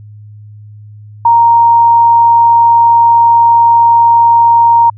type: tone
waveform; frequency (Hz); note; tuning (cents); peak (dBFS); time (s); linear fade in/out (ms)
sine; 932.3; A#5; 0; -3; 1.25-4.9; 5
effects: added 105 Hz sine -30 dBFS peak until 4.97 s